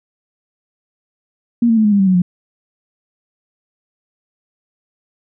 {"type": "tone with pitch steps", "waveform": "sine", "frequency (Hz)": [235.8, 226.6, 217.7, 209.2, 201.1, 193.2, 185.65, 178.39], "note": ["A#3", "A#3", "A3", "G#3", "G3", "G3", "F#3", "F3"], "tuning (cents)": [20, -49, -18, 13, 44, -25, 6, 37], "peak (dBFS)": -9, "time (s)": [1.62, 2.22], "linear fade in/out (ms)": 5, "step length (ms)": 75, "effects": []}